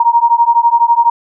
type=beating tone pair; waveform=sine; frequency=932.3 / 944.3 Hz; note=A#5 / A#5; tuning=0 / +22 cents; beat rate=12 Hz; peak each=-10 dBFS; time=0-1.1 s; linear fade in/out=5 ms; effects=none